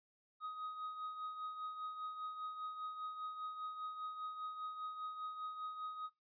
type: tone with tremolo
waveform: triangle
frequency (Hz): 1255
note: D#6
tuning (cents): +15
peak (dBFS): -38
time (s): 0.4-6.1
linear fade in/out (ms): 50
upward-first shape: triangle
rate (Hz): 5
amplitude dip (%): 60
effects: noise-tail reverb RT60 0.2 s tail -20 dB re dry + resampled to 11025 Hz